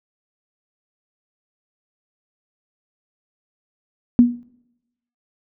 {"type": "tone with exponential decay", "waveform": "sine", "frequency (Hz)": 241.4, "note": "B3", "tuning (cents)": -39, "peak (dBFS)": -4, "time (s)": [4.19, 4.43], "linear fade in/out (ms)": 0, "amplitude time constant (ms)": 51, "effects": ["noise-tail reverb RT60 0.9 s tail -24 dB re dry"]}